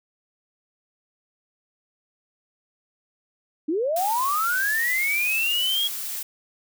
sine linear sweep, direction up, 285.3 to 3330 Hz, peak -21 dBFS, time 3.68-5.88 s, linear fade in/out 10 ms
blue noise, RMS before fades -31 dBFS, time 3.96-6.23 s, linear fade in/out 5 ms
effects none

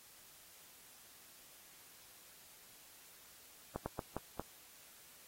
slowing click train, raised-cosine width 1 ms, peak -24 dBFS, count 5, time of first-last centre 3.76-4.396 s, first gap 100 ms, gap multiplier 1.32, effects white hiss -60 dBFS RMS until 5.27 s + AAC 48 kbps

